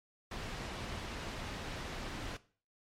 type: low-pass noise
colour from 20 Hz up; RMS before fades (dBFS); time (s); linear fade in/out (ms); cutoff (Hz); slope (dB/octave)
pink; -42; 0.31-2.37; 5; 4400; 12
effects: noise-tail reverb RT60 0.4 s tail -17 dB re dry + MP3 64 kbps